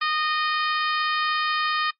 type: harmonic tone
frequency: 616 Hz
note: D#5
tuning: 17 cents flat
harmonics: 2 / 3 / 4 / 5 / 6 / 7 / 8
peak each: -24 / -28 / -30 / -32 / -34 / -35 / -36 dBFS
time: 0.01-1.91 s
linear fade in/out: 10 ms
effects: noise-tail reverb RT60 0.1 s tail -19 dB re dry + MP3 32 kbps